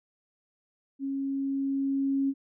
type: tone with level ramp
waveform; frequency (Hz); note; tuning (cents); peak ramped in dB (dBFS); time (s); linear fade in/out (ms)
sine; 273.5; C#4; -23; -29 to -23; 0.99-2.34; 50
effects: none